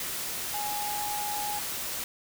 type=tone in noise; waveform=sine; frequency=830.6 Hz; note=G#5; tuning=in tune; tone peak=-32 dBFS; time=0.54-1.59 s; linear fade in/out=2 ms; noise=white; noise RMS=-34 dBFS; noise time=0-2.04 s; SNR=-1 dB; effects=none